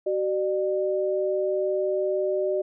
sine tone pair together, 378.6 / 601 Hz, F#4 / D5, +40 / +40 cents, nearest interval minor sixth, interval 800 cents, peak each -25 dBFS, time 0.06-2.62 s, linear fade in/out 10 ms, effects none

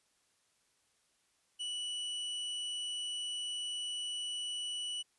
45% pulse tone, 2953 Hz, F#7, 4 cents flat, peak -36 dBFS, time 1.59-5.03 s, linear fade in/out 20 ms, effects white hiss -74 dBFS RMS until 5.18 s + resampled to 24000 Hz

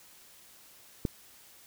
click, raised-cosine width 3 ms, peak -15 dBFS, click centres 1.052 s, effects white hiss -56 dBFS RMS until 1.66 s

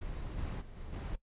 brown noise with level steps, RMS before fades -40 / -37 / -49 / -45 / -38 dBFS, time 0.01-1.16 s, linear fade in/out 10 ms, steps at 0.37 / 0.6 / 0.75 / 0.92 s, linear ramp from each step 20 ms, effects noise-tail reverb RT60 0.1 s tail -17 dB re dry + resampled to 8000 Hz

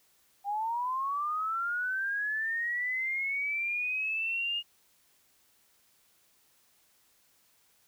sine linear sweep, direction up, 792 to 2859 Hz, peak -29 dBFS, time 0.44-4.63 s, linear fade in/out 50 ms, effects white hiss -67 dBFS RMS until 7.87 s

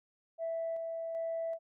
sine tone with tremolo, 659.3 Hz, E5, in tune, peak -32 dBFS, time 0.38-1.59 s, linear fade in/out 50 ms, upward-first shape square, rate 1.3 Hz, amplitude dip 30%, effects tanh soft clip ceiling -29 dBFS

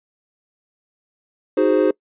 triangle chord, Ab dominant seventh, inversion second, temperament equal, 311.1 / 370 / 415.3 / 523.3 Hz, Eb4 / Gb4 / Ab4 / C5, 0 / 0 / 0 / 0 cents, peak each -17 dBFS, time 1.57-1.91 s, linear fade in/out 5 ms, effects noise-tail reverb RT60 0.1 s tail -24 dB re dry + resampled to 8000 Hz

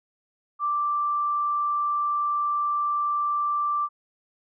sine tone, 1174.7 Hz, D6, in tune, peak -22 dBFS, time 0.59-3.89 s, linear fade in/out 50 ms, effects none

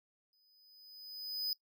square tone with exponential growth, 5000 Hz, D#8, 8 cents sharp, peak -32 dBFS, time 0.33-1.53 s, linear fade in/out 1 ms, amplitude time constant 260 ms, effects noise-tail reverb RT60 0.1 s tail -20 dB re dry

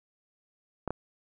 clicks, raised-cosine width 1 ms, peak -17 dBFS, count 2, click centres 0.877 / 0.906 s, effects none

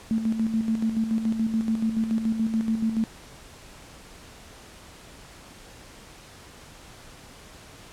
sine tone with tremolo, 222.9 Hz, A3, 23 cents sharp, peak -20 dBFS, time 0.11-3.04 s, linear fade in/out 0 ms, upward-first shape square, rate 7 Hz, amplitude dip 55%, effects pink hiss -47 dBFS RMS until 7.92 s + low-pass 10000 Hz 12 dB/octave

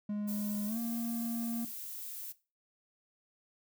triangle tone with pitch glide, 207.7 to 231.8 Hz, G#3 to A#3, 0 to -10 cents, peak -31 dBFS, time 0.09-1.65 s, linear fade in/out 5 ms, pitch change +190 cents, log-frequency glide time 0.66-0.78 s
violet noise, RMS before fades -43 dBFS, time 0.27-2.33 s, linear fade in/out 20 ms
effects noise-tail reverb RT60 0.3 s tail -18 dB re dry

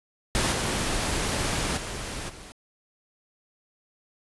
pink noise with level steps, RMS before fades -24 / -27 / -34 / -44 dBFS, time 0.35-2.52 s, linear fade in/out 0 ms, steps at 0.51 / 1.76 / 2.28 s, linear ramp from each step 20 ms, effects resampled to 24000 Hz

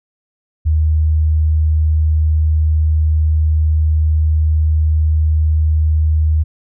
sine tone, 77.78 Hz, D#2, in tune, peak -10 dBFS, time 0.65-6.44 s, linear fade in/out 20 ms, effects none

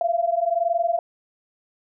sine tone pair together, 671 / 692.3 Hz, E5 / F5, +31 / -15 cents, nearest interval minor second, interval 54 cents, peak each -22 dBFS, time 0.01-0.99 s, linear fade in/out 2 ms, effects none

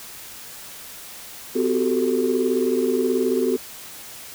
sine tone cluster, 254.6 / 368.9 / 387.5 / 442.3 Hz, C4 / F#4 / G4 / A4, -47 / -5 / -20 / +9 cents, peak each -23 dBFS, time 1.55-3.57 s, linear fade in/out 10 ms, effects tanh soft clip ceiling -10 dBFS + white hiss -39 dBFS RMS until 4.34 s

